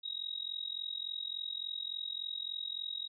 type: tone with amplitude modulation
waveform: sine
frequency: 3800 Hz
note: A#7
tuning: 33 cents sharp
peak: -33 dBFS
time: 0.03-3.08 s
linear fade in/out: 20 ms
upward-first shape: sine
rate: 43.5 Hz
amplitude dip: 90%
effects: none